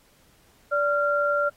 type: tone pair together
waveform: sine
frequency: 581 / 1381.9 Hz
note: D5 / F6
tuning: -19 / -19 cents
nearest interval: octave + minor third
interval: 1500 cents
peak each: -23 dBFS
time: 0.71-1.5 s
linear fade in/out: 20 ms
effects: pink hiss -60 dBFS RMS until 1.56 s + AAC 48 kbps